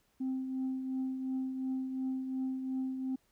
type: tone with tremolo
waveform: sine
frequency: 261.6 Hz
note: C4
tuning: in tune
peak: -29 dBFS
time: 0.2-3.16 s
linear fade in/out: 10 ms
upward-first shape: triangle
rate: 2.8 Hz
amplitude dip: 55%
effects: tanh soft clip ceiling -29 dBFS + pink hiss -73 dBFS RMS until 3.31 s